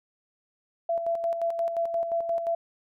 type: tone with tremolo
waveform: sine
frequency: 673 Hz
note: E5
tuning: 36 cents sharp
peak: -23 dBFS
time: 0.89-2.55 s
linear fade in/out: 5 ms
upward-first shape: square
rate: 5.7 Hz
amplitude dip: 50%
effects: none